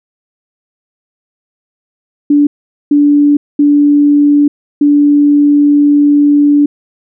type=tone bursts at uneven times; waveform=sine; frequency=290.5 Hz; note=D4; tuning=19 cents flat; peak=-4 dBFS; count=4; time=2.3-2.47 / 2.91-3.37 / 3.59-4.48 / 4.81-6.66 s; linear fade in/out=5 ms; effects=none